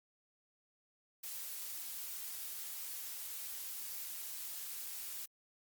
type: noise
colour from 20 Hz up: blue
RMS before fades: -44 dBFS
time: 1.23-5.26 s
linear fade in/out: 10 ms
effects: Opus 48 kbps